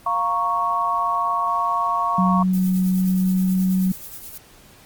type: chord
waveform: sine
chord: Bb minor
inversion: second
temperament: equal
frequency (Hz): 698.5 / 932.3 / 1108.7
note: F5 / Bb5 / Db6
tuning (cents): 0 / 0 / 0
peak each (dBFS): -26 / -25 / -20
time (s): 0.06-2.43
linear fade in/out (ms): 5
type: tone with pitch glide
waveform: sine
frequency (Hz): 185.6 to 187.11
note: F#3 to F#3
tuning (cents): +6 to +20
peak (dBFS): -16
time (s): 2.18-3.92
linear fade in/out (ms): 5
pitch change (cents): +14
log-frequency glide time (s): 2.78-3.79
type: noise with tremolo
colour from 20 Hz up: violet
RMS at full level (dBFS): -34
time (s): 2.53-4.38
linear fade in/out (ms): 5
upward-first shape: sine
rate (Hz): 9.4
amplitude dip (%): 55
effects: pink hiss -49 dBFS RMS until 4.85 s + Opus 32 kbps